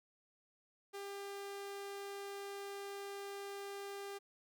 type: tone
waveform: sawtooth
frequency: 398.9 Hz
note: G4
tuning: 30 cents sharp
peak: -40 dBFS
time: 0.93-4.19 s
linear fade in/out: 20 ms
effects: none